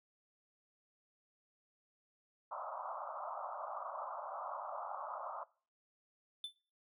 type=band-pass noise; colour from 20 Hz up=white; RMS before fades=-44 dBFS; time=2.51-5.44 s; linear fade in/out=5 ms; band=570 to 1300 Hz; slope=96 dB/octave
type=tone with exponential decay; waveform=triangle; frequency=3520 Hz; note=A7; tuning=in tune; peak=-35 dBFS; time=6.44-6.56 s; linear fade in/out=2 ms; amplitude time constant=26 ms
effects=noise-tail reverb RT60 0.4 s tail -21 dB re dry